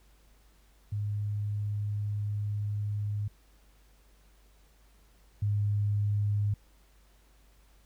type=tone pair in turn; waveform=sine; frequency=103.6 / 103.02 Hz; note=G#2 / G#2; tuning=-4 / -13 cents; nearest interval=unison; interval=9 cents; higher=first; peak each=-29 / -25 dBFS; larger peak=second; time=0.92-3.28 / 5.42-6.54 s; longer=first; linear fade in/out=5 ms; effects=added 50 Hz sine -59 dBFS peak until 7.85 s + pink hiss -66 dBFS RMS until 7.85 s